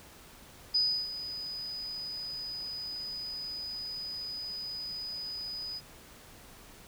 sine tone with ADSR envelope, 4978 Hz, D#8, in tune, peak -23 dBFS, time 0.74-5.81 s, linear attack 12 ms, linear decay 320 ms, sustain -13 dB, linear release 40 ms, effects pink hiss -53 dBFS RMS until 6.87 s

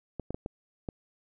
clicks, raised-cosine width 2 ms, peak -21 dBFS, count 5, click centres 0.197 / 0.306 / 0.345 / 0.461 / 0.888 s, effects none

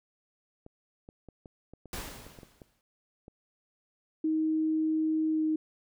clicks, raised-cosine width 2 ms, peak -34 dBFS, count 11, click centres 0.664 / 1.089 / 1.287 / 1.458 / 1.736 / 1.857 / 2.266 / 2.388 / 2.432 / 2.618 / 3.281 s
pink noise with exponential decay, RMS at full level -36 dBFS, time 1.93-2.81 s, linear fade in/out 1 ms, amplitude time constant 190 ms
sine tone with pitch glide, 314.8 to 312.4 Hz, D#4 to D#4, +20 to +7 cents, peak -25 dBFS, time 4.24-5.56 s, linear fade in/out 5 ms, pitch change -13 cents, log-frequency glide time 5.3-5.43 s
effects none

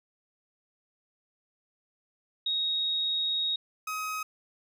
sine / 30% pulse tone pair in turn, 3764 / 1265.6 Hz, A#7 / D#6, +16 / +29 cents, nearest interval octave + perfect fifth, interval 1887 cents, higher first, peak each -26 / -29 dBFS, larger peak first, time 2.46-3.56 / 3.87-4.23 s, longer first, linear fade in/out 5 ms, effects none

